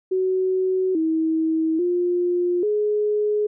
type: tone with pitch steps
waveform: sine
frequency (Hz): 374.1 / 320.6 / 353.6 / 419.9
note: F#4 / E4 / F4 / G#4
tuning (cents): +19 / -48 / +22 / +19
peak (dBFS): -18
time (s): 0.11-3.47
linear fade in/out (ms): 10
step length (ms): 840
effects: none